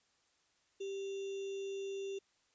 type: tone with sample-and-hold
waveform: sine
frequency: 392 Hz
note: G4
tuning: in tune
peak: -38 dBFS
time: 0.8-2.19 s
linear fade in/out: 10 ms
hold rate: 3150 Hz
effects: white hiss -74 dBFS RMS until 2.54 s + resampled to 16000 Hz